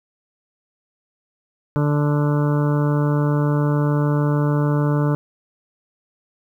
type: harmonic tone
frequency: 146.83 Hz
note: D3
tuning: in tune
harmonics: 1 / 2 / 3 / 4 / 6 / 7 / 8 / 9 / 10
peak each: -17 / -23 / -27 / -29 / -33 / -34 / -35 / -36 / -37 dBFS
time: 1.76-5.15 s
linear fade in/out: 0 ms
effects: 9-bit